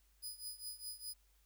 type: tone with tremolo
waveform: 15% pulse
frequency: 4978 Hz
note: D#8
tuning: in tune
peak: -35 dBFS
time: 0.22-1.14 s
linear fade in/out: 20 ms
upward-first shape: triangle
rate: 4.9 Hz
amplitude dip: 90%
effects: added 50 Hz sine -69 dBFS peak until 1.45 s + white hiss -75 dBFS RMS until 1.45 s